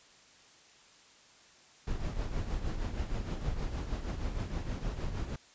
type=noise with tremolo; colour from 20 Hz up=brown; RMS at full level=-32 dBFS; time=1.87-5.36 s; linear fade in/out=5 ms; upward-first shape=triangle; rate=6.4 Hz; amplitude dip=65%; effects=white hiss -59 dBFS RMS until 5.54 s + resampled to 16000 Hz